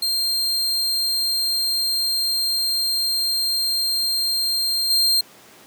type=tone with level steps; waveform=40% pulse; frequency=4188 Hz; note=C8; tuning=1 cent sharp; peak=-18 / -14 dBFS; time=0.02-5.21 s; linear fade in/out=5 ms; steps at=4.9 s; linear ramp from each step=5 ms; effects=pink hiss -47 dBFS RMS until 5.66 s + high-pass 200 Hz 12 dB/octave